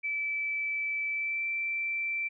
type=tone with pitch glide; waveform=sine; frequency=2313 to 2339 Hz; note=D7 to D7; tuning=-27 to -8 cents; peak=-29 dBFS; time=0.03-2.29 s; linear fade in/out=20 ms; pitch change=+19 cents; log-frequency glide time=1.1-1.45 s; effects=none